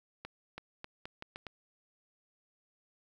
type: accelerating click train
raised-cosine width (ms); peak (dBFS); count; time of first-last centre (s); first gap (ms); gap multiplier
0.3; -26; 7; 0.25-1.467; 330; 0.8
effects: 10-bit